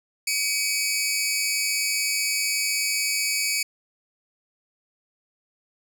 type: tone pair together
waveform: 15% pulse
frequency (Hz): 2274 / 2529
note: C#7 / D#7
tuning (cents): +44 / +28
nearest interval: major second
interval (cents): 184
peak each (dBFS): -17 / -21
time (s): 0.27-3.63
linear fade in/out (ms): 5
effects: none